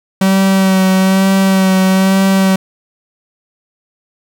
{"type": "tone with vibrato", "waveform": "45% pulse", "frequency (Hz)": 190.8, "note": "G3", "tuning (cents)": -47, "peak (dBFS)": -8, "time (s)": [0.21, 2.56], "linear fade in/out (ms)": 5, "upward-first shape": "sine", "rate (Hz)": 1.1, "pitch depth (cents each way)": 21, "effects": ["8-bit"]}